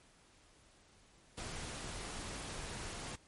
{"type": "noise", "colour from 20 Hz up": "pink", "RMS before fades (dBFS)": -44, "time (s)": [1.37, 3.16], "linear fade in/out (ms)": 10, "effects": ["pink hiss -65 dBFS RMS until 3.27 s", "MP3 48 kbps"]}